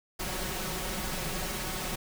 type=noise with comb filter; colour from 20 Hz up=pink; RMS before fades=-34 dBFS; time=0.19-1.96 s; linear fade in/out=10 ms; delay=5.4 ms; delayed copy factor=+0.65; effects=none